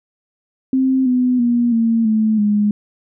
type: tone with pitch steps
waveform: sine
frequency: 262.6 / 250.6 / 239.1 / 228.2 / 217.8 / 207.8 Hz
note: C4 / B3 / A#3 / A#3 / A3 / G#3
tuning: +6 / +25 / +44 / -37 / -17 / +1 cents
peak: -12 dBFS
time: 0.73-2.71 s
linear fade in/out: 2 ms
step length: 330 ms
effects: none